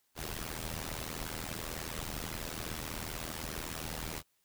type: noise with amplitude modulation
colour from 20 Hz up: pink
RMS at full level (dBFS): -36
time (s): 0.15-4.23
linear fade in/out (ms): 50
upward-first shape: sine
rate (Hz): 80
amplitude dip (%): 95
effects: white hiss -75 dBFS RMS until 4.44 s